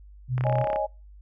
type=tone; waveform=sine; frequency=126.6 Hz; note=B2; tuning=43 cents sharp; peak=-23 dBFS; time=0.28-0.66 s; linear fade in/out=50 ms
type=click train; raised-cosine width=0.5 ms; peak=-19 dBFS; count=14; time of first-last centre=0.38-0.76 s; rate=34.2 Hz
type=chord; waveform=sine; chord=C# suspended second; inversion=none; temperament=just; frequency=554.4 / 623.7 / 831.5 Hz; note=C#5 / D#5 / G#5; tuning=0 / +4 / +2 cents; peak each=-30 / -27 / -28 dBFS; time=0.44-0.87 s; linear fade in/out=20 ms
effects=noise-tail reverb RT60 0.3 s tail -26 dB re dry + added 50 Hz sine -45 dBFS peak until 1.21 s